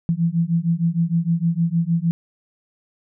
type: beating tone pair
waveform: sine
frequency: 164.7 / 171.2 Hz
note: E3 / F3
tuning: -1 / -34 cents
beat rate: 6.5 Hz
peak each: -20 dBFS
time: 0.09-2.11 s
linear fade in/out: 0 ms
effects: none